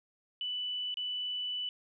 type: tone with dropouts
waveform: sine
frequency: 2979 Hz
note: F#7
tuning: 11 cents sharp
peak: -33 dBFS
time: 0.41-1.69 s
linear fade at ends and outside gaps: 1 ms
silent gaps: 0.942-0.971 s
effects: none